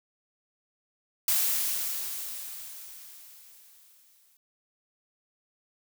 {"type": "noise with exponential decay", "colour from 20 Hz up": "blue", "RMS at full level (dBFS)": -24, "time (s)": [1.28, 4.37], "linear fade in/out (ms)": 2, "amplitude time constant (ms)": 670, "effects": []}